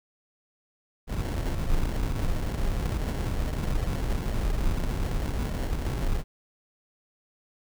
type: noise with sample-and-hold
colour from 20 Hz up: brown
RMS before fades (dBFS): -27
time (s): 1.07-6.24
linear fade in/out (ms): 50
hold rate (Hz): 1225
effects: none